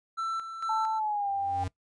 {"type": "tone with tremolo", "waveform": "triangle", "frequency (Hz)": 1335, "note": "E6", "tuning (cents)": 22, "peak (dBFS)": -27, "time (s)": [0.17, 1], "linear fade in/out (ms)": 20, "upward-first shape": "square", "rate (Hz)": 2.2, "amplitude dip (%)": 60}
{"type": "tone with pitch glide", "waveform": "sine", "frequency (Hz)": [880, 793.1], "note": ["A5", "G5"], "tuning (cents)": [0, 20], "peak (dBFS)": -27, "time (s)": [0.69, 1.64], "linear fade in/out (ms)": 5, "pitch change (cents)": -180, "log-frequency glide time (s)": [0.96, 1.3]}
{"type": "tone with exponential growth", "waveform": "square", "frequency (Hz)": 92.5, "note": "F#2", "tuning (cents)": 0, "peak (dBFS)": -31, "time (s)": [1.25, 1.68], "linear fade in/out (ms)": 5, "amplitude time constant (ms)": 92}
{"effects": ["noise-tail reverb RT60 0.1 s tail -20 dB re dry", "resampled to 22050 Hz"]}